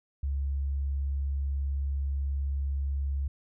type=tone; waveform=sine; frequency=69.3 Hz; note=C#2; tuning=in tune; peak=-27 dBFS; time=0.23-3.28 s; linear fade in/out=5 ms; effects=none